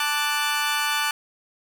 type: chord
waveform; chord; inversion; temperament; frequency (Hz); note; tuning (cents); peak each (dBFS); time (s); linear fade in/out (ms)
20% pulse; D major; second; equal; 880 / 1174.7 / 1480; A5 / D6 / F#6; 0 / 0 / 0; -22 / -22 / -21; 0-1.11; 2
effects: none